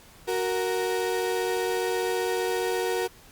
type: tone pair together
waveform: 35% pulse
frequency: 370.9 / 465.8 Hz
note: F#4 / A#4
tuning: +4 / -1 cents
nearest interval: major third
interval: 395 cents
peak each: -26 dBFS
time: 0.27-3.08 s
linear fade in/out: 20 ms
effects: pink hiss -52 dBFS RMS until 3.31 s + Opus 48 kbps